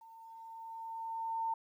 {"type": "tone with level ramp", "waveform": "sine", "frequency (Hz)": 905, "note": "A5", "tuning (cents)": 48, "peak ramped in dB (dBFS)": [-53, -31], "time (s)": [0.01, 1.54], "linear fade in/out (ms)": 5, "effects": ["12-bit"]}